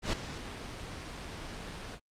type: noise with ADSR envelope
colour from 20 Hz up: pink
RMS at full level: -29 dBFS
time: 0.02-2 s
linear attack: 110 ms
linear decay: 5 ms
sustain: -12 dB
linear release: 67 ms
effects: low-pass 6000 Hz 12 dB/octave + Opus 48 kbps